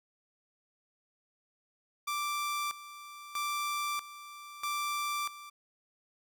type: tone with tremolo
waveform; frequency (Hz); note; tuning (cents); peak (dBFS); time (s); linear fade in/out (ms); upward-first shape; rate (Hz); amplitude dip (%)
sawtooth; 1174.7; D6; 0; -28; 2.07-5.5; 10; square; 0.78; 80
effects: none